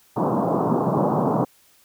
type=band-pass noise; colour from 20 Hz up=pink; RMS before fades=-21 dBFS; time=0.16-1.45 s; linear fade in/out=10 ms; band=130 to 1100 Hz; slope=48 dB/octave; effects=white hiss -57 dBFS RMS until 1.84 s